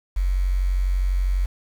sine tone with quantisation, 46.08 Hz, F#1, 6 cents flat, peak -18 dBFS, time 0.16-1.46 s, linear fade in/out 10 ms, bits 7, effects none

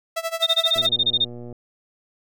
sawtooth tone with tremolo, 659.3 Hz, E5, in tune, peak -18 dBFS, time 0.16-0.87 s, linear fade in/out 10 ms, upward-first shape sine, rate 12 Hz, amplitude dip 90%
sine tone bursts, 3663 Hz, A#7, 31 cents flat, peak -15 dBFS, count 12, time 0.42-1.248 s, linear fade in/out 10 ms, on 47 ms, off 24 ms
click train, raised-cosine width 2 ms, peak -25 dBFS, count 93, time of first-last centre 0.76-1.527 s, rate 120 Hz
effects none

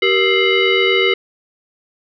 sine tone with frequency modulation, 1244.5 Hz, D#6, in tune, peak -11 dBFS, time 0.02-1.14 s, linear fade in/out 5 ms, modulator 859 Hz, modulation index 2.2, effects none

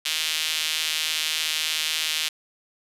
sawtooth tone with high-pass filter, 156.6 Hz, D#3, 11 cents sharp, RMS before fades -26 dBFS, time 0.05-2.29 s, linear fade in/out 10 ms, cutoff 3100 Hz, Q 1.9, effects resampled to 32000 Hz + 7-bit

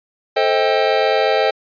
square chord, A half-diminished seventh, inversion none, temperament just, 440 / 528 / 633.6 / 792 Hz, A4 / C5 / Eb5 / G5, 0 / +16 / +31 / +18 cents, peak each -20 dBFS, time 0.36-1.51 s, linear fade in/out 10 ms, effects resampled to 11025 Hz

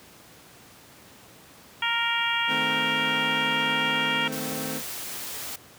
harmonic tone, 466.2 Hz, A#4, in tune, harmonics 2 / 3 / 4 / 5 / 6 / 7, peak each -30 / -30 / -30 / -30 / -30 / -30 dBFS, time 1.82-4.28 s, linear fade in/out 5 ms
25% pulse chord, A diminished, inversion second, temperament equal with one note detuned, 155.56 / 220 / 259.8 Hz, Eb3 / A3 / C4, 0 / 0 / -12 cents, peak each -33 / -32 / -30 dBFS, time 2.47-4.82 s, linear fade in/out 50 ms
white noise, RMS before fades -35 dBFS, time 4.32-5.56 s, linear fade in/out 5 ms
effects pink hiss -50 dBFS RMS until 5.78 s + high-pass 100 Hz 12 dB/octave

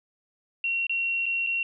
sine tone with dropouts, 2737 Hz, F7, 36 cents flat, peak -24 dBFS, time 0.64-1.63 s, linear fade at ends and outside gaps 2 ms, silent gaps 0.868-0.895 / 1.258-1.263 / 1.465-1.47 s, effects none

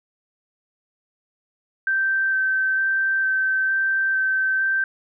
sine tone with vibrato, 1554 Hz, G6, 16 cents flat, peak -18 dBFS, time 1.87-4.84 s, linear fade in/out 2 ms, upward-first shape square, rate 1.1 Hz, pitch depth 9 cents each way, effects none

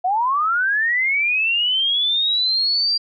sine linear sweep, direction up, 702 to 4766 Hz, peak -16 dBFS, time 0.04-2.98 s, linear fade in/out 10 ms, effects none

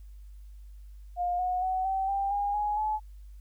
sine tone with pitch steps, 709 / 728.5 / 748.6 / 769.2 / 790.3 / 812.1 / 834.4 / 857.4 Hz, F5 / F#5 / F#5 / G5 / G5 / G#5 / G#5 / A5, +26 / -27 / +20 / -33 / +14 / -39 / +8 / -45 cents, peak -26 dBFS, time 1.16-3 s, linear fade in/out 50 ms, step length 230 ms, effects added 50 Hz sine -44 dBFS peak until 3.4 s + white hiss -71 dBFS RMS until 3.4 s

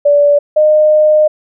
sine tone pair in turn, 579 / 611.7 Hz, D5 / D#5, -25 / -30 cents, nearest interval minor second, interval 95 cents, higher second, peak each -5 dBFS, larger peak neither, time 0.05-0.39 / 0.56-1.28 s, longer second, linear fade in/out 10 ms, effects none

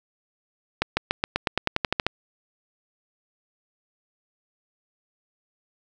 accelerating click train, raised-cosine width 0.3 ms, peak -5 dBFS, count 13, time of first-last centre 0.82-2.066 s, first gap 150 ms, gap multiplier 0.93, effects none

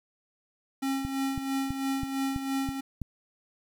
square tone with tremolo, 270 Hz, C#4, 45 cents flat, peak -27 dBFS, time 0.82-2.81 s, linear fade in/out 10 ms, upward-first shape sine, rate 3 Hz, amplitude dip 55%
click train, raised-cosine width 5 ms, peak -21 dBFS, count 7, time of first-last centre 1.05-3.017 s, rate 3.05 Hz
effects 9-bit

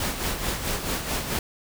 pink noise with tremolo, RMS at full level -26 dBFS, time 0-1.39 s, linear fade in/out 2 ms, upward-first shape sine, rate 4.6 Hz, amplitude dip 55%, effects none

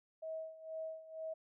sine tone with tremolo, 640 Hz, D#5, 49 cents sharp, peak -39 dBFS, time 0.22-1.34 s, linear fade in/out 10 ms, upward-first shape sine, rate 2.1 Hz, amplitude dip 80%, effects none

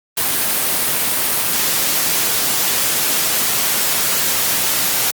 white noise, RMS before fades -17 dBFS, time 0.17-5.11 s, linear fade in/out 5 ms, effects high-pass 100 Hz 12 dB/octave + Opus 32 kbps

